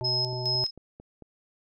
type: harmonic tone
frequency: 125.5 Hz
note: B2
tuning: 28 cents sharp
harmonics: 1 / 3 / 5 / 7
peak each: -32 / -37 / -39 / -40 dBFS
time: 0.01-0.64 s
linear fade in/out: 0 ms
type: tone with tremolo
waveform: sine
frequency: 5140 Hz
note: E8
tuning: 45 cents flat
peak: -24 dBFS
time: 0.04-0.71 s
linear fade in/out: 10 ms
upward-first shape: square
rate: 2.4 Hz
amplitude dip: 75%
type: click train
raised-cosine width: 2 ms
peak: -32 dBFS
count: 5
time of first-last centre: 0.33-1.223 s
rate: 4.48 Hz
effects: none